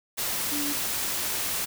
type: tone in noise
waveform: sine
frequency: 290.3 Hz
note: D4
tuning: 20 cents flat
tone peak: -31 dBFS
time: 0.51-0.74 s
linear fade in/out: 20 ms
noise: white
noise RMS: -29 dBFS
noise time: 0.17-1.66 s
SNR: -5 dB
effects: none